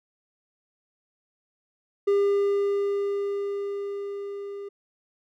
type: tone with level ramp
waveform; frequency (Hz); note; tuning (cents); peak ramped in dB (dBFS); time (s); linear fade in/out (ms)
triangle; 401.7; G4; +42; -16 to -32; 2.07-4.69; 10
effects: none